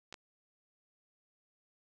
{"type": "clicks", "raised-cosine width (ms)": 0.2, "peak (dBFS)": -29, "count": 2, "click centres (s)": [0.126, 0.142], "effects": []}